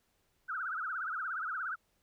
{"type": "tone with vibrato", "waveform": "sine", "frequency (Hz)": 1396.9, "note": "F6", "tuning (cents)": 0, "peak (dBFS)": -34, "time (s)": [0.48, 1.76], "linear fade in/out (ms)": 20, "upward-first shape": "triangle", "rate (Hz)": 17, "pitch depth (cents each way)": 230, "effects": ["pink hiss -75 dBFS RMS until 2.02 s"]}